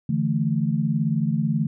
sine chord, D suspended second, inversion none, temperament just, 146.83 / 165.19 / 220.2 Hz, D3 / E3 / A3, 0 / +4 / +2 cents, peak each -24 dBFS, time 0.09-1.67 s, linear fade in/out 5 ms, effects none

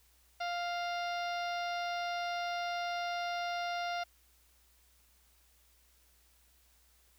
harmonic tone with a mistuned harmonic, 698.5 Hz, F5, in tune, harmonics 1 / 2 / 3 / 4 / 5 / 6 / 7 / 8, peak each -35 / -41 / -45 / -47 / -49 / -51 / -52 / -53 dBFS, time 0.4-4.04 s, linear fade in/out 10 ms, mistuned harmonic 5, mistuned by +44 cents, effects added 60 Hz sine -68 dBFS peak until 7.18 s + white hiss -68 dBFS RMS until 7.18 s

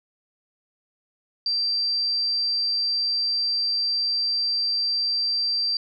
sine tone, 4699 Hz, D8, in tune, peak -21 dBFS, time 1.46-5.77 s, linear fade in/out 2 ms, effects none

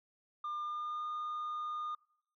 sine tone with pitch glide, 1200 to 1220.3 Hz, D6 to D#6, +37 to -34 cents, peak -34 dBFS, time 0.44-1.95 s, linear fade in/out 5 ms, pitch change +29 cents, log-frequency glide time 0.59-1.06 s, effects noise-tail reverb RT60 0.7 s tail -25 dB re dry + tanh soft clip ceiling -35 dBFS

